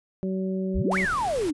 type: harmonic tone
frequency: 189 Hz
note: F#3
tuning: 37 cents sharp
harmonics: 1 / 2 / 3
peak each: -26 / -31 / -37 dBFS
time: 0.23-1.05 s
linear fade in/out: 0 ms
type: exponential two-way sweep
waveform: sine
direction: up then down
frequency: 36.44 to 2324 to 277 Hz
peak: -23 dBFS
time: 0.74-1.53 s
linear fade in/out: 20 ms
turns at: 0.98 s
type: noise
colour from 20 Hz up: pink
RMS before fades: -37 dBFS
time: 0.91-1.51 s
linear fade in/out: 10 ms
effects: resampled to 24000 Hz